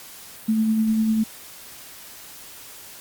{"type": "tone with tremolo", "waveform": "sine", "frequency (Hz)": 220, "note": "A3", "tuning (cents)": 0, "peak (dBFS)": -16, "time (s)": [0.48, 1.24], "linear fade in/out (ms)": 10, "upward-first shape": "sine", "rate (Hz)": 10, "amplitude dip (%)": 30, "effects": ["white hiss -42 dBFS RMS until 3 s", "Opus 48 kbps"]}